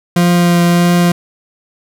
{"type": "tone with vibrato", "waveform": "40% pulse", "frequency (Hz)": 173.9, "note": "F3", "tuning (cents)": -7, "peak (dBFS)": -7, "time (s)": [0.16, 1.12], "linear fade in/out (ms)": 5, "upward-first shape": "triangle", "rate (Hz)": 1.6, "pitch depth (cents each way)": 12, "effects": []}